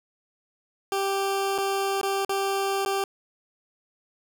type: tone with dropouts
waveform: 20% pulse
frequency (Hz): 392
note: G4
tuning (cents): 0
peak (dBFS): -19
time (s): 0.92-3.04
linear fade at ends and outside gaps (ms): 1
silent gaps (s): 1.58-1.585 / 2.013-2.031 / 2.249-2.293 / 2.85-2.86
effects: none